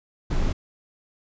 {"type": "noise", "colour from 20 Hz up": "brown", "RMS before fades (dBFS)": -22, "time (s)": [0.3, 0.53], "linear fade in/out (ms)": 10, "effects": ["resampled to 16000 Hz"]}